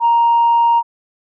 sine tone, 935 Hz, A#5, 5 cents sharp, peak -8 dBFS, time 0-0.83 s, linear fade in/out 50 ms, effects tanh soft clip ceiling -6 dBFS

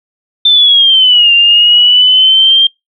sine linear two-way sweep, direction down then up, 3576 to 2779 to 3192 Hz, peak -3 dBFS, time 0.45-2.67 s, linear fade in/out 5 ms, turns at 1.33 s, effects noise-tail reverb RT60 0.2 s tail -26 dB re dry

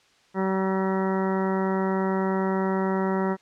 harmonic tone, 190.7 Hz, G3, 47 cents flat, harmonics 1 / 2 / 3 / 4 / 5 / 6 / 7 / 8 / 9 / 10, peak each -25 / -27 / -33 / -35 / -32 / -42 / -36 / -45 / -45 / -39 dBFS, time 0.34-3.37 s, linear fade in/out 50 ms, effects white hiss -60 dBFS RMS until 3.41 s + low-pass 5000 Hz 12 dB/octave

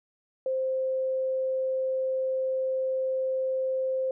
sine tone, 523.3 Hz, C5, in tune, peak -25 dBFS, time 0.46-4.11 s, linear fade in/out 2 ms, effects none

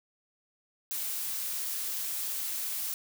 blue noise, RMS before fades -34 dBFS, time 0.91-2.94 s, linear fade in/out 0 ms, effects none

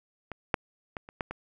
clicks, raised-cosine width 0.5 ms, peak -22 / -8 / -20 / -30 / -15 / -21 dBFS, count 6, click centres 0.317 / 0.542 / 0.968 / 1.089 / 1.208 / 1.31 s, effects none

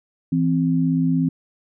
sine tone pair together, 164.8 / 261.6 Hz, E3 / C4, 0 / 0 cents, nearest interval minor sixth, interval 800 cents, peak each -19 / -19 dBFS, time 0.32-1.29 s, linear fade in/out 5 ms, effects none

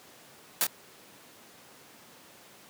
white noise with echo, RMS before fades -25 dBFS, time 0.61-0.64 s, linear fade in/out 0 ms, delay 27 ms, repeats 1, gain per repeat -5 dB, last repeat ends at 0.667 s, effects pink hiss -53 dBFS RMS until 2.69 s + high-pass 200 Hz 12 dB/octave

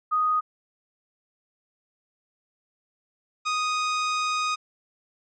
sine / sawtooth tone pair in turn, 1244.5 / 1244.5 Hz, D#6 / D#6, 0 / 0 cents, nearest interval unison, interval 0 cents, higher neither, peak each -20 dBFS, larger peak neither, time 0.11-0.41 / 3.45-4.56 s, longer second, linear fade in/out 20 ms, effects resampled to 16000 Hz

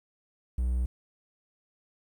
triangle tone, 61.74 Hz, B1, in tune, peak -23 dBFS, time 0.58-0.86 s, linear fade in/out 5 ms, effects 10-bit

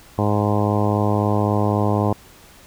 harmonic tone, 103.83 Hz, G#2, in tune, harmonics 1 / 2 / 3 / 4 / 5 / 6 / 7 / 8 / 9 / 10, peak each -20 / -23 / -25 / -26 / -27 / -28 / -28 / -29 / -30 / -30 dBFS, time 0.18-2.13 s, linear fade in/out 5 ms, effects pink hiss -47 dBFS RMS until 2.66 s

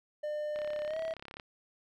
triangle tone with pitch glide, 600 to 646.8 Hz, D5 to E5, +37 to -33 cents, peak -31 dBFS, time 0.23-1.14 s, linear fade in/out 10 ms, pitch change +130 cents, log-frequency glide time 0.86-0.99 s
click train, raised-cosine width 0.3 ms, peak -29 dBFS, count 30, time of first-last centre 0.56-1.398 s, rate 34.6 Hz
effects none

